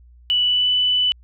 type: tone with pitch glide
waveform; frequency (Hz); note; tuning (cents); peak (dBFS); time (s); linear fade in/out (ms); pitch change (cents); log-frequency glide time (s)
sine; 2960 to 2987; F#7 to F#7; 0 to +16; -15; 0.3-1.12; 0; +16; 0.44-0.7
effects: added 60 Hz sine -45 dBFS peak until 1.23 s